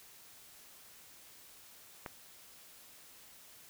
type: click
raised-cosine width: 0.5 ms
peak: -25 dBFS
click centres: 2.062 s
effects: white hiss -57 dBFS RMS until 3.69 s